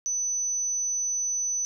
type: tone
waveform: sine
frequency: 6000 Hz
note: F#8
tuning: 23 cents sharp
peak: -25 dBFS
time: 0.06-1.65 s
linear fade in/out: 0 ms
effects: none